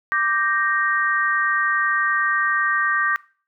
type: chord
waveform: sine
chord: G minor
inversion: second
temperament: equal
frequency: 1174.7 / 1568 / 1864.7 Hz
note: D6 / G6 / Bb6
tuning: 0 / 0 / 0 cents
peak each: -22 dBFS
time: 0.12-3.16 s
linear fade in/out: 0 ms
effects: noise-tail reverb RT60 0.4 s tail -20 dB re dry